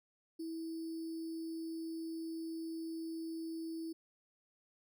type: tone with sample-and-hold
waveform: sine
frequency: 326.1 Hz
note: E4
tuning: 19 cents flat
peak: -39 dBFS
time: 0.39-3.93 s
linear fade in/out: 10 ms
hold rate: 4900 Hz
effects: none